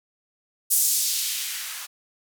violet noise with band-pass filter sweep, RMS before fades -25 dBFS, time 0.7-1.87 s, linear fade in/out 20 ms, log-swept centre 9300 to 1100 Hz, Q 1.1, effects none

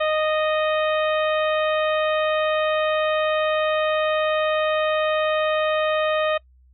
harmonic tone with a mistuned harmonic, 619 Hz, D#5, 9 cents flat, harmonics 1 / 2 / 3 / 4 / 5 / 6, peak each -20 / -26 / -30 / -32 / -34 / -36 dBFS, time 0-6.38 s, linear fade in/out 10 ms, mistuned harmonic 4, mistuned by +17 cents, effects noise-tail reverb RT60 0.1 s tail -23 dB re dry + added 63 Hz sine -51 dBFS peak until 6.73 s

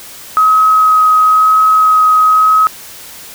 sine tone with vibrato, 1269 Hz, D#6, 34 cents sharp, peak -5 dBFS, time 0.37-2.67 s, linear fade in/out 0 ms, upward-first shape sine, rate 1 Hz, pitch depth 9 cents each way, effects white hiss -32 dBFS RMS until 3.34 s

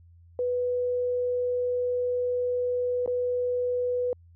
sine tone with dropouts, 493.9 Hz, B4, in tune, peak -24 dBFS, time 0.39-4.13 s, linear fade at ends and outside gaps 1 ms, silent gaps 3.061-3.076 s, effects added 85 Hz sine -51 dBFS peak until 4.35 s

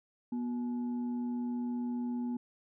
sine tone with frequency modulation, 242.7 Hz, B3, 30 cents flat, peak -32 dBFS, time 0.32-2.37 s, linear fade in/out 5 ms, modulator 612 Hz, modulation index 0.25, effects none

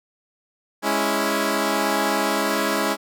10% pulse chord, C# minor, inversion second, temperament equal, 207.7 / 277.2 / 329.6 Hz, G#3 / C#4 / E4, 0 / 0 / 0 cents, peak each -16 dBFS, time 0.82-2.97 s, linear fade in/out 50 ms, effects none

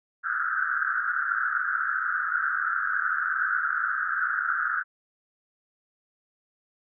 white band-pass noise, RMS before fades -27 dBFS, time 0.23-4.84 s, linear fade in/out 50 ms, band 1300 to 1600 Hz, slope 96 dB/octave, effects none

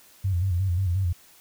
sine tone with vibrato, 91.6 Hz, F#2, 17 cents flat, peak -21 dBFS, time 0.24-1.13 s, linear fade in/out 10 ms, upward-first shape square, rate 5.6 Hz, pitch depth 88 cents each way, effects white hiss -54 dBFS RMS until 1.4 s

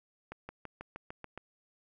accelerating click train, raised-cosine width 0.5 ms, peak -27 dBFS, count 8, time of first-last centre 0.32-1.376 s, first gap 170 ms, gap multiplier 0.96, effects none

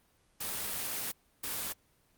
white noise bursts at uneven times, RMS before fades -36 dBFS, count 2, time 0.4-1.12 / 1.43-1.73 s, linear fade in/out 10 ms, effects pink hiss -69 dBFS RMS until 2.17 s + Opus 24 kbps

